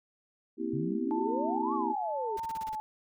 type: chord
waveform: sine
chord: C dominant seventh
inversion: third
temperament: just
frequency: 235.5 / 261.6 / 327 / 392.4 Hz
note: Bb3 / C4 / E4 / G4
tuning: +18 / 0 / -14 / +2 cents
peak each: -37 / -37 / -34 / -37 dBFS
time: 0.57-1.95 s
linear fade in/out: 50 ms
type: exponential two-way sweep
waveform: sine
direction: up then down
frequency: 130.3 to 1168 to 395.2 Hz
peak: -33 dBFS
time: 0.73-2.37 s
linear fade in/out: 5 ms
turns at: 1.74 s
type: tone with vibrato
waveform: sine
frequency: 873 Hz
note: A5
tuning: 14 cents flat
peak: -33 dBFS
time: 1.11-2.8 s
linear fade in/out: 0 ms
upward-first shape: sine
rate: 0.94 Hz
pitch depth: 52 cents each way
type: noise bursts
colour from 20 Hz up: pink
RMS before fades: -47 dBFS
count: 7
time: 2.37-2.754 s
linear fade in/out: 5 ms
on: 30 ms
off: 29 ms
effects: none